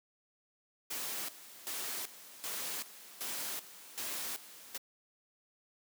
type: noise with tremolo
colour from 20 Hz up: white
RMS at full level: -39 dBFS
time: 0.9-4.78 s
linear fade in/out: 10 ms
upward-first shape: square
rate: 1.3 Hz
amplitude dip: 80%
effects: high-pass 200 Hz 12 dB/octave